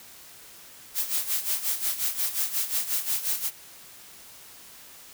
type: noise with tremolo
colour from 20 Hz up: blue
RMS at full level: -25 dBFS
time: 0.94-3.51 s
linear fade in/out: 50 ms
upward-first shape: sine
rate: 5.6 Hz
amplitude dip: 75%
effects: white hiss -48 dBFS RMS until 5.13 s